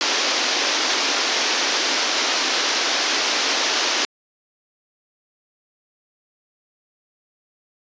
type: band-pass noise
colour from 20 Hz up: white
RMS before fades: -21 dBFS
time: 0.01-4.05 s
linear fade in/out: 0 ms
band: 250 to 6100 Hz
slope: 48 dB/octave
effects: resampled to 16000 Hz

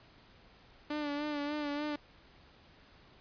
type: tone with vibrato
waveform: sawtooth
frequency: 293.7 Hz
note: D4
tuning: in tune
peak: -30 dBFS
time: 0.9-1.96 s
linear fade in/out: 5 ms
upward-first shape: sine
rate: 3.4 Hz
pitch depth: 40 cents each way
effects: pink hiss -60 dBFS RMS until 3.2 s + resampled to 11025 Hz

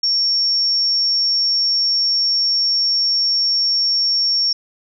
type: tone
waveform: sine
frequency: 5490 Hz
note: F8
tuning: 31 cents flat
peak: -14 dBFS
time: 0.03-4.53 s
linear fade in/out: 5 ms
effects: none

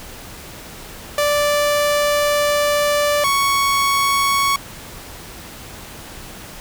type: tone pair in turn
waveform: sawtooth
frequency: 586 / 1111.7 Hz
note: D5 / C#6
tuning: -4 / +5 cents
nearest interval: major seventh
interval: 1109 cents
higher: second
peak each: -11 dBFS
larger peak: neither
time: 1.18-3.24 / 3.24-4.56 s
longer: first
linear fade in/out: 2 ms
effects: pink hiss -36 dBFS RMS until 6.6 s

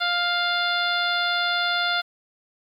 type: harmonic tone with a mistuned harmonic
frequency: 701 Hz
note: F5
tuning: 6 cents sharp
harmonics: 1 / 2 / 3 / 4 / 5 / 6 / 7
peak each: -28 / -24 / -32 / -35 / -27 / -32 / -37 dBFS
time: 0-2.02 s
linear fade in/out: 20 ms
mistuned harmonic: 7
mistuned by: -20 cents
effects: 9-bit

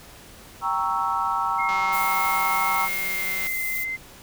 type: chord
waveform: sine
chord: G diminished seventh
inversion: none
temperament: equal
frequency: 784 / 932.3 / 1108.7 / 1318.5 Hz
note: G5 / Bb5 / Db6 / Fb6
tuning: 0 / 0 / 0 / 0 cents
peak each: -29 / -26 / -28 / -26 dBFS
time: 0.61-2.89 s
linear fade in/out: 50 ms
type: tone with pitch glide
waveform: sine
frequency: 2147 to 2073 Hz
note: C7 to C7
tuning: +44 to -17 cents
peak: -26 dBFS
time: 1.58-3.97 s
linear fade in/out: 20 ms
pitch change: -61 cents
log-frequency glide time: 2.76-3.56 s
type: click train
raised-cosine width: 0.2 ms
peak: -19 dBFS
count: 339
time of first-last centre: 1.69-3.469 s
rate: 190 Hz
type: noise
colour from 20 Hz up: violet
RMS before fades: -31 dBFS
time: 1.92-3.85 s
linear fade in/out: 20 ms
effects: pink hiss -46 dBFS RMS until 4.22 s

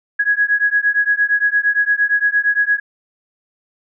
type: beating tone pair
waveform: sine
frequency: 1661.2 / 1669.9 Hz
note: G#6 / G#6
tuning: 0 / +9 cents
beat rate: 8.7 Hz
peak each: -16 / -16 dBFS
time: 0.19-2.8 s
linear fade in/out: 10 ms
effects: none

